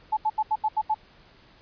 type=tone bursts; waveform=sine; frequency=863 Hz; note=A5; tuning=34 cents flat; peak=-20 dBFS; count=7; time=0.12-0.945 s; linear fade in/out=10 ms; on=51 ms; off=78 ms; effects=pink hiss -55 dBFS RMS until 1.61 s + resampled to 11025 Hz